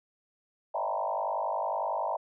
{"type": "tone with frequency modulation", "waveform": "sine", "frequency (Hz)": 782, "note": "G5", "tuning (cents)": -4, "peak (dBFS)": -28, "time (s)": [0.74, 2.17], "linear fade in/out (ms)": 10, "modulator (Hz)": 50.9, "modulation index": 4, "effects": []}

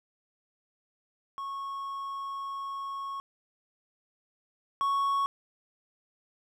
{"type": "tone pair in turn", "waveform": "triangle", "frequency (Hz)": [1100, 1108.9], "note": ["C#6", "C#6"], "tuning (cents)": [-14, 0], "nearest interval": "unison", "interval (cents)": 14, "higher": "second", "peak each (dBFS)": [-32, -23], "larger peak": "second", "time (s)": [[1.38, 3.2], [4.81, 5.26]], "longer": "first", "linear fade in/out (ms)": 0, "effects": []}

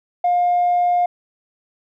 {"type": "tone with tanh clipping", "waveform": "triangle", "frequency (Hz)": 709, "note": "F5", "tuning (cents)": 26, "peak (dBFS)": -14, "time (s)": [0.24, 1.06], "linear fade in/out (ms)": 5, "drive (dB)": 5, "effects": []}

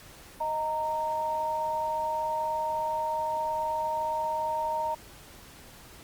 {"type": "tone pair together", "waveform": "sine", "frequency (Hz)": [624, 924.2], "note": ["D#5", "A#5"], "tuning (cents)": [5, -15], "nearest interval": "perfect fifth", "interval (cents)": 680, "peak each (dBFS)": [-33, -28], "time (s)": [0.4, 4.95], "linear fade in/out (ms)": 10, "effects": ["pink hiss -50 dBFS RMS until 6.03 s", "Opus 48 kbps"]}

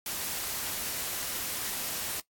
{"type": "noise", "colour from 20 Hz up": "white", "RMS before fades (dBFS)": -34, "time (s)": [0.06, 2.2], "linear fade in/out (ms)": 2, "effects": ["noise-tail reverb RT60 0.1 s tail -18 dB re dry", "AAC 64 kbps"]}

